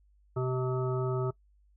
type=harmonic tone; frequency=128.3 Hz; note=C3; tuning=34 cents flat; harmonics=1 / 3 / 5 / 7 / 9 / 10; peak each=-30 / -32 / -40 / -44 / -46 / -41 dBFS; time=0.36-1.31 s; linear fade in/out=10 ms; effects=noise-tail reverb RT60 0.1 s tail -21 dB re dry + added 50 Hz sine -61 dBFS peak until 1.76 s

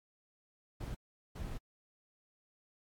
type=noise bursts at uneven times; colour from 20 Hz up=brown; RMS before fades=-41 dBFS; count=2; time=0.8-0.95 / 1.35-1.58 s; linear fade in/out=10 ms; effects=AAC 64 kbps

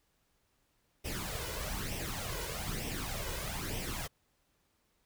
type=noise with flanger; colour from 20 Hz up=pink; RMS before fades=-38 dBFS; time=1.04-4.08 s; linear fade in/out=20 ms; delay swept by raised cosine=0.35 to 2.05 ms; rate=1.1 Hz; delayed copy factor=+0.65; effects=pink hiss -75 dBFS RMS until 5.05 s

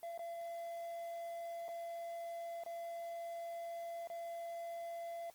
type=tone with dropouts; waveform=triangle; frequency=679 Hz; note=F5; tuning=49 cents flat; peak=-40 dBFS; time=0.03-5.3 s; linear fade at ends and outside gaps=1 ms; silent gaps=0.177-0.192 / 1.682-1.688 / 2.636-2.662 / 4.073-4.1 s; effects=white hiss -65 dBFS RMS until 5.34 s + Opus 24 kbps

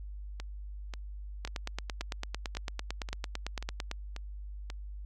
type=two click trains; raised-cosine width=0.2 ms; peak=-23 / -17 dBFS; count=9 / 23; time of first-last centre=0.4-4.701 / 1.45-3.914 s; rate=1.86 / 8.93 Hz; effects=added 50 Hz sine -39 dBFS peak until 5.05 s + MP3 96 kbps

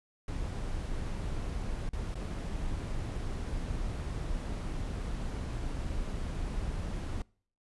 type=noise with dropouts; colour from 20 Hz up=brown; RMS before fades=-35 dBFS; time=0.28-7.22 s; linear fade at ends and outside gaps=2 ms; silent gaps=1.891-1.932 / 2.144-2.154 s; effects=noise-tail reverb RT60 0.5 s tail -25 dB re dry + resampled to 24000 Hz

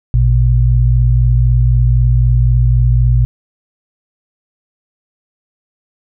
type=tone pair together; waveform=sine; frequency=57.1 / 121 Hz; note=A#1 / B2; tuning=-35 / -35 cents; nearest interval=octave + minor second; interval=1300 cents; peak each=-10 dBFS; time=0.14-3.25 s; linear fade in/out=0 ms; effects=none

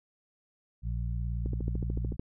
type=harmonic tone; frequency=58.27 Hz; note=A#1; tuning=in tune; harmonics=1 / 2 / 3; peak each=-31 / -35 / -42 dBFS; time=0.82-2.17 s; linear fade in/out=50 ms
type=click train; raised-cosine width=3 ms; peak=-22 dBFS; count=11; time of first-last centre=1.46-2.195 s; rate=13.6 Hz
effects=none

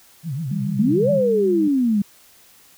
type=tone with vibrato; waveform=sine; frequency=146.83 Hz; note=D3; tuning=in tune; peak=-23 dBFS; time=0.23-1.22 s; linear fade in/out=50 ms; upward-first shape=triangle; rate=6.9 Hz; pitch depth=300 cents each way
type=tone; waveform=sine; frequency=200 Hz; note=G3; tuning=35 cents sharp; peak=-23 dBFS; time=0.51-1.68 s; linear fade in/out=5 ms
type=exponential two-way sweep; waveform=sine; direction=up then down; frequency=196 to 587.3 to 196 Hz; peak=-15 dBFS; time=0.79-2.02 s; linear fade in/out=5 ms; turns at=1.1 s
effects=white hiss -51 dBFS RMS until 2.77 s

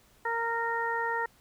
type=harmonic tone; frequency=462.6 Hz; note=A#4; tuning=13 cents flat; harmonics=1 / 2 / 3 / 4; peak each=-35 / -31 / -36 / -33 dBFS; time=0.25-1.26 s; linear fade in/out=5 ms; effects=pink hiss -62 dBFS RMS until 1.4 s

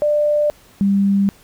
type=tone pair in turn; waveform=sine; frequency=594 / 198.22 Hz; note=D5 / G3; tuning=+20 / +20 cents; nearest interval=octave + perfect fifth; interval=1900 cents; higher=first; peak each=-13 / -12 dBFS; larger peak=second; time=0.02-0.5 / 0.81-1.29 s; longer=neither; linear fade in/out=0 ms; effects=pink hiss -49 dBFS RMS until 1.43 s

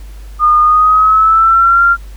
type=tone with pitch glide; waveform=sine; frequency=1220 to 1385.3 Hz; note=D#6 to F6; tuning=-34 to -14 cents; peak=-5 dBFS; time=0.39-1.97 s; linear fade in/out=50 ms; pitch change=+220 cents; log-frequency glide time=0.61-1.83 s; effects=added 50 Hz sine -27 dBFS peak until 2.16 s + pink hiss -44 dBFS RMS until 2.16 s

